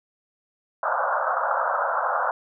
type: band-pass noise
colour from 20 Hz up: white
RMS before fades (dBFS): -24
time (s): 0.83-2.31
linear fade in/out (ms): 2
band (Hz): 520 to 1500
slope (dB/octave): 96
effects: none